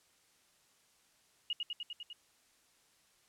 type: tone with echo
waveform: sine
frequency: 2877 Hz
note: F#7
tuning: 49 cents flat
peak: -32 dBFS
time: 1.5-1.53 s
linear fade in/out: 2 ms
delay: 100 ms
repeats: 6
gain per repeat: -2 dB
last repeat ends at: 2.13 s
effects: white hiss -69 dBFS RMS until 3.28 s + low-pass 10000 Hz 12 dB/octave